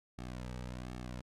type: tone with flanger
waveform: sawtooth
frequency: 61.9 Hz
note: B1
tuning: 5 cents sharp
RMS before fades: -43 dBFS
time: 0.18-1.21 s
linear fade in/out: 5 ms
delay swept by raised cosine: 2 to 2.89 ms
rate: 1.3 Hz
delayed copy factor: -0.9
effects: low-pass 9000 Hz 12 dB/octave + MP3 96 kbps